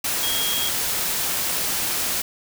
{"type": "tone in noise", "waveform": "sine", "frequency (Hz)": 3272, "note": "G#7", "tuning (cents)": -26, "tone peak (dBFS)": -25, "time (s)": [0.23, 0.69], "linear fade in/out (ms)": 5, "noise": "white", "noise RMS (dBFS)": -24, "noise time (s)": [0.04, 2.22], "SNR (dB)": -4, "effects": []}